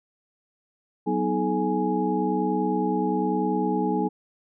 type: tone cluster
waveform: sine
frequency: 186.9 / 248 / 317.9 / 427.6 / 832 Hz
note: F#3 / B3 / D#4 / A4 / G#5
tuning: +18 / +7 / +37 / -49 / +3 cents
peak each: -28 dBFS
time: 1.06-4.09 s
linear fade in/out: 20 ms
effects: none